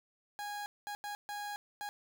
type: tone bursts at uneven times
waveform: 30% pulse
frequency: 824 Hz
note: G#5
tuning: 14 cents flat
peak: -36 dBFS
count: 5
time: 0.39-0.66 / 0.87-0.95 / 1.04-1.15 / 1.29-1.56 / 1.81-1.89 s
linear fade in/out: 0 ms
effects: none